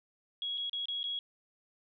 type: tone with dropouts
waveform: sine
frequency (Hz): 3322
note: G#7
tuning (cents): 0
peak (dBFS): -33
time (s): 0.42-1.19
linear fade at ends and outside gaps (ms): 1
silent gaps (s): 0.575-0.579 / 0.696-0.731 / 0.856-0.884 / 1.031-1.04
effects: none

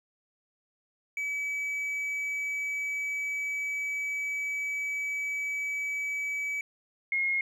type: tone pair in turn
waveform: triangle / sine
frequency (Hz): 2287 / 2153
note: D7 / C7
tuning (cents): -47 / +49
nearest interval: minor second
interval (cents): 104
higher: first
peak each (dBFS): -28 / -25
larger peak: second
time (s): 1.17-6.61 / 7.12-7.41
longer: first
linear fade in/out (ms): 2
effects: none

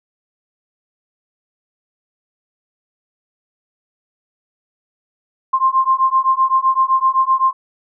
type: beating tone pair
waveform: sine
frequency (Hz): 1051 / 1058.8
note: C6 / C6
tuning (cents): +7 / +20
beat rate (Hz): 7.8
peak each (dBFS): -15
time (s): 5.53-7.53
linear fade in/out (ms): 10
effects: none

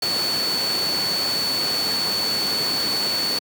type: tone in noise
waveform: sine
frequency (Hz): 4449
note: C#8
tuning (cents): +5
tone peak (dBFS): -21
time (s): 0.02-3.39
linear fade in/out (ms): 5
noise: pink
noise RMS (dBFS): -27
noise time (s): 0.02-3.39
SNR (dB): +3
effects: high-pass 200 Hz 12 dB/octave

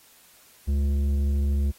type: tone with tanh clipping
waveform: sine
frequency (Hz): 70.6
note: C#2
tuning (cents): +32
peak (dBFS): -22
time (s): 0.67-1.72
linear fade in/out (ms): 20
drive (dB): 9
effects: white hiss -55 dBFS RMS until 1.78 s + AAC 48 kbps

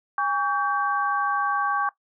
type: tone cluster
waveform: sine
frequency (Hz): 814 / 1133 / 1567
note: G#5 / C#6 / G6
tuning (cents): -35 / +37 / -1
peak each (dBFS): -27 / -23 / -28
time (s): 0.18-1.89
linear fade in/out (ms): 2
effects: noise-tail reverb RT60 0.1 s tail -18 dB re dry

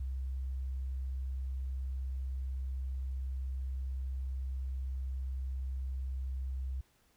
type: tone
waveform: sine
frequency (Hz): 65.41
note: C2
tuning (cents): 0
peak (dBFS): -34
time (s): 0-6.81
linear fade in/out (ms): 5
effects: pink hiss -70 dBFS RMS until 7.16 s

